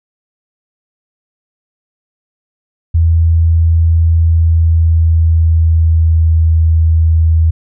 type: tone with pitch glide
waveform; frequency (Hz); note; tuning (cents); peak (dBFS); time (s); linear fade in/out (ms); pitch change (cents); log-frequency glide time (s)
sine; 82.41 to 80.95; E2 to E2; 0 to -31; -6; 2.94-7.51; 10; -31; 4.13-6.47
effects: none